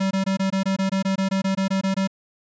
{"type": "tone bursts", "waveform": "square", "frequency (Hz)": 192.6, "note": "G3", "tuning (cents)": -30, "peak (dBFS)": -20, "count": 16, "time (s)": [0, 2.075], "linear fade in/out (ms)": 10, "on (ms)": 110, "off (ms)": 21, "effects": ["resampled to 16000 Hz"]}